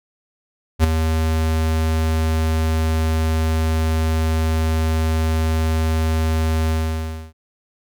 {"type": "tone with ADSR envelope", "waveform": "square", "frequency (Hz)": 79.9, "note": "D#2", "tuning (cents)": 47, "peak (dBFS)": -9, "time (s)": [0.79, 7.33], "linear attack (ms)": 51, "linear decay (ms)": 7, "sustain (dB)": -8, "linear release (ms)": 630, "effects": []}